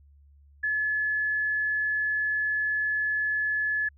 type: tone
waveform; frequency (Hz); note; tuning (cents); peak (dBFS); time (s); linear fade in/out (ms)
sine; 1714; A6; -46; -24; 0.63-3.89; 10
effects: added 71 Hz sine -53 dBFS peak until 3.97 s